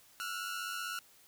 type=tone pair together; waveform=sawtooth; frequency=1348 / 1443.7 Hz; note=E6 / F#6; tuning=+38 / -43 cents; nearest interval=minor second; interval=119 cents; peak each=-37 / -36 dBFS; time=0.2-0.99 s; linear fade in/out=0 ms; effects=white hiss -62 dBFS RMS until 1.27 s